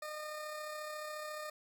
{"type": "tone with amplitude modulation", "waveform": "20% pulse", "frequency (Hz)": 609, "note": "D#5", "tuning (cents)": -37, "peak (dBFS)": -35, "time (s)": [0.02, 1.5], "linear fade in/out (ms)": 5, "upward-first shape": "sine", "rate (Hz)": 34.2, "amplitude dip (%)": 30, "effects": []}